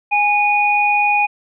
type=tone pair together; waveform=sine; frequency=827 / 2464 Hz; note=G#5 / D#7; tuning=-8 / -17 cents; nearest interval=octave + perfect fifth; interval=1891 cents; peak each=-15 dBFS; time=0.11-1.27 s; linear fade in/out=20 ms; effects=none